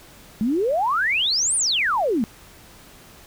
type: exponential two-way sweep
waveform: sine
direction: up then down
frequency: 204.1 to 9620 to 204.1 Hz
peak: -18 dBFS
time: 0.41-2.24 s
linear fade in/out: 0 ms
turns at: 1.56 s
effects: pink hiss -47 dBFS RMS until 3.26 s